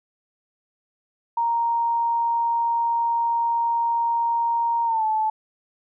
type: tone with pitch glide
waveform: sine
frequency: 932.3 to 869.9 Hz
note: A#5 to A5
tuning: 0 to -20 cents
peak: -19 dBFS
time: 1.37-5.3 s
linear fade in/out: 5 ms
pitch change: -120 cents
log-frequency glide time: 4.85-5.04 s
effects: none